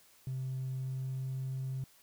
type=tone with pitch glide; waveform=triangle; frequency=130.81 to 131.95 Hz; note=C3 to C3; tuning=0 to +15 cents; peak=-31 dBFS; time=0.27-1.84 s; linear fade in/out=2 ms; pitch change=+15 cents; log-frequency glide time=0.74-1.4 s; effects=tanh soft clip ceiling -31 dBFS + white hiss -63 dBFS RMS until 2.02 s